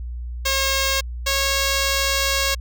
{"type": "tone pair in turn", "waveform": "5% pulse", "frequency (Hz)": [541, 547.9], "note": ["C#5", "C#5"], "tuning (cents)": [-42, -20], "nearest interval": "unison", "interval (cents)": 22, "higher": "second", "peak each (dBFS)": -7, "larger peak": "neither", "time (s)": [[0.45, 1.01], [1.26, 2.55]], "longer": "second", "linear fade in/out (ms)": 10, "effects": ["added 60 Hz sine -27 dBFS peak until 2.6 s"]}